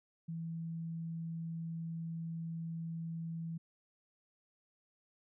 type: tone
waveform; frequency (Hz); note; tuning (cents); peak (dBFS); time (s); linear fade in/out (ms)
sine; 164.81; E3; 0; -38; 0.28-3.58; 10
effects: none